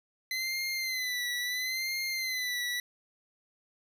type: tone with vibrato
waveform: 25% pulse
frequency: 2033 Hz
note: B6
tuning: 50 cents sharp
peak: -27 dBFS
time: 0.31-2.8 s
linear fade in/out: 2 ms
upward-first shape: sine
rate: 0.74 Hz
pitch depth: 72 cents each way
effects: none